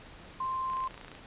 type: tone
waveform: sine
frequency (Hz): 1046.5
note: C6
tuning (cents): 0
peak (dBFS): -30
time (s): 0.4-0.88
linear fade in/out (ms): 5
type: click train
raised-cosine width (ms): 0.3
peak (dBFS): -30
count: 14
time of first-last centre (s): 0.7-1.151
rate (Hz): 28.8
effects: pink hiss -50 dBFS RMS until 1.26 s + resampled to 8000 Hz